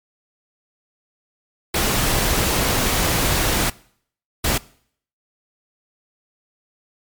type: noise bursts at uneven times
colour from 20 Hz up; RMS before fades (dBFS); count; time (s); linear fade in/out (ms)
pink; -19; 2; 1.74-3.7 / 4.44-4.58; 5
effects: noise-tail reverb RT60 0.6 s tail -22 dB re dry + MP3 96 kbps